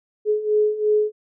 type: beating tone pair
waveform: sine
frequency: 421.9 / 424.8 Hz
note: G#4 / G#4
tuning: +27 / +39 cents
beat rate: 2.9 Hz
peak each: -22 / -18 dBFS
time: 0.25-1.12 s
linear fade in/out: 50 ms
effects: none